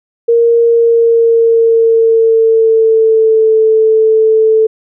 sine tone with pitch glide, 466.2 to 440 Hz, A#4 to A4, 0 to 0 cents, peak -5 dBFS, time 0.28-4.67 s, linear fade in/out 10 ms, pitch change -100 cents, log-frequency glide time 0.6-3.55 s, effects none

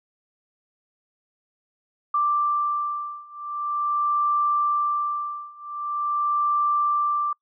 sine beating tone pair, 1177 / 1177.44 Hz, D6 / D6, +3 / +4 cents, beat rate 0.44 Hz, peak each -25 / -24 dBFS, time 2.14-7.33 s, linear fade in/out 5 ms, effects noise-tail reverb RT60 0.1 s tail -26 dB re dry

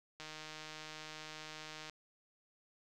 click train, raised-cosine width 0.2 ms, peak -30 dBFS, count 264, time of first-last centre 0.2-1.897 s, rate 155 Hz, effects none

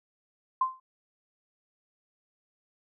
sine tone with exponential decay, 1041 Hz, C6, 9 cents flat, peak -19 dBFS, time 0.61-0.8 s, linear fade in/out 5 ms, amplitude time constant 41 ms, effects none

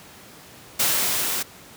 white noise with level ramp, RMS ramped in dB -20 to -26 dBFS, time 0.79-1.43 s, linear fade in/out 10 ms, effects pink hiss -45 dBFS RMS until 1.76 s + high-pass 100 Hz 12 dB/octave

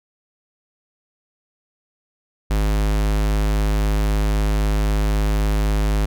square tone, 51.91 Hz, G#1, in tune, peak -17 dBFS, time 2.5-6.06 s, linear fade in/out 10 ms, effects none

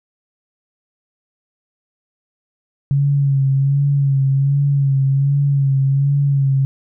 sine tone with vibrato, 138.59 Hz, C#3, in tune, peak -12 dBFS, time 2.91-6.65 s, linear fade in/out 0 ms, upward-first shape sine, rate 1.3 Hz, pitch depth 40 cents each way, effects none

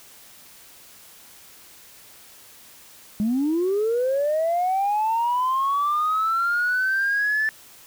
sine linear sweep, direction up, 202.5 to 1760 Hz, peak -18 dBFS, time 3.2-7.49 s, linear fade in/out 0 ms, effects tanh soft clip ceiling -16 dBFS + white hiss -48 dBFS RMS until 7.86 s

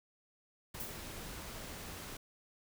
pink noise, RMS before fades -46 dBFS, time 0.74-2.17 s, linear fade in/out 5 ms
violet noise with exponential decay, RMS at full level -40 dBFS, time 0.8-1.12 s, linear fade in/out 1 ms, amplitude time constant 69 ms
effects none

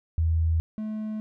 sine / triangle tone pair in turn, 81.4 / 215.6 Hz, E2 / A3, -21 / -35 cents, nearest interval octave + perfect fourth, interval 1686 cents, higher second, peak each -20 / -27 dBFS, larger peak first, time 0.18-0.6 / 0.78-1.2 s, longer neither, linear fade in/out 0 ms, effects none

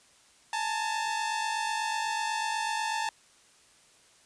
sawtooth tone pair together, 852.9 / 901 Hz, G#5 / A5, +46 / +41 cents, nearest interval minor second, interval 95 cents, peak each -29 / -27 dBFS, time 0.53-3.09 s, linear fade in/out 2 ms, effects white hiss -60 dBFS RMS until 4.25 s + resampled to 22050 Hz

